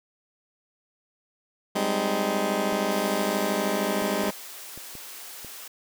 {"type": "chord", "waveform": "15% pulse", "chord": "Ab major seventh", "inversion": "third", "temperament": "just", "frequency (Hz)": [194.67, 207.7, 259.6, 311.5], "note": ["G3", "Ab3", "C4", "Eb4"], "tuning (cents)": [-12, 0, -13, 2], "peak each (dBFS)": [-23, -22, -26, -25], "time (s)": [1.75, 4.31], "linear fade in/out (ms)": 10}
{"type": "clicks", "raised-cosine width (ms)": 2, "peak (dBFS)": -29, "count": 7, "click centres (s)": [2.726, 4.022, 4.239, 4.291, 4.776, 4.953, 5.447]}
{"type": "high-pass noise", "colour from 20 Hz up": "white", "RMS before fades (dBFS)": -41, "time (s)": [2.91, 5.68], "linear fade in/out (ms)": 5, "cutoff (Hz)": 380, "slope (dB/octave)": 12}
{"effects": []}